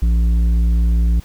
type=tone with tanh clipping; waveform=sine; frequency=57.5 Hz; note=A#1; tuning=23 cents flat; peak=-13 dBFS; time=0.02-1.2 s; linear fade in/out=5 ms; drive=8 dB; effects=pink hiss -46 dBFS RMS until 1.24 s